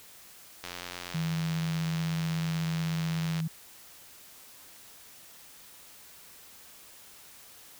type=click train; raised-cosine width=0.2 ms; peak=-20 dBFS; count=246; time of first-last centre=0.64-3.402 s; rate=88.7 Hz
type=tone; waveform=sine; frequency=161.2 Hz; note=E3; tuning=38 cents flat; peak=-28 dBFS; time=1.14-3.48 s; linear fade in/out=10 ms
effects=white hiss -52 dBFS RMS until 7.79 s